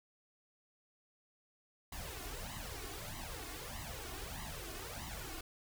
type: noise with flanger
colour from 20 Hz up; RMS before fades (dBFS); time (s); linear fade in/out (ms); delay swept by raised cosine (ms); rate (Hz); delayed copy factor
pink; -45; 1.92-5.41; 5; 1 to 2.8; 1.6; +0.85
effects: none